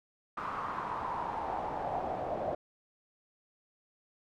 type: noise with band-pass filter sweep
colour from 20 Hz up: brown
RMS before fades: -36 dBFS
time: 0.37-2.55 s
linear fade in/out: 5 ms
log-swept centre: 1200 to 630 Hz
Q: 4.7
effects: none